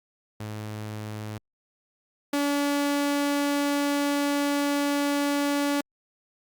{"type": "tone pair in turn", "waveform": "sawtooth", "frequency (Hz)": [106.9, 286.1], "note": ["A2", "D4"], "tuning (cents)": [-49, -45], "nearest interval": "octave + perfect fourth", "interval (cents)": 1704, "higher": "second", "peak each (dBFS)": [-29, -19], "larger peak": "second", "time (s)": [[0.4, 1.38], [2.33, 5.81]], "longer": "second", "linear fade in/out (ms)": 5, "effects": ["Opus 48 kbps"]}